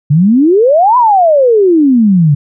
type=exponential two-way sweep; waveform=sine; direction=up then down; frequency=138.59 to 1018 to 138.59 Hz; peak=-4 dBFS; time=0.1-2.35 s; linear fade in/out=10 ms; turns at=0.97 s; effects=none